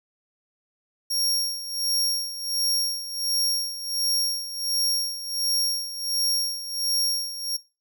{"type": "tone with tremolo", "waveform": "sawtooth", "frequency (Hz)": 5570, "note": "F8", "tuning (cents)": -5, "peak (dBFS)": -18, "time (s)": [1.1, 7.57], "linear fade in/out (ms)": 10, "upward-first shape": "sine", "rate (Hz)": 1.4, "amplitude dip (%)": 75, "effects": ["noise-tail reverb RT60 0.3 s tail -21 dB re dry"]}